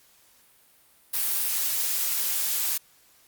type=noise; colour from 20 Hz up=blue; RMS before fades=-26 dBFS; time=1.13-2.78 s; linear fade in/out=10 ms; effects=white hiss -59 dBFS RMS until 3.27 s + Opus 48 kbps